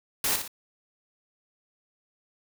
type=noise with echo; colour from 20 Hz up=white; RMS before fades=-26 dBFS; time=0.24-0.36 s; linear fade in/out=2 ms; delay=59 ms; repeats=2; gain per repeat=-7 dB; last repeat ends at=0.478 s; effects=none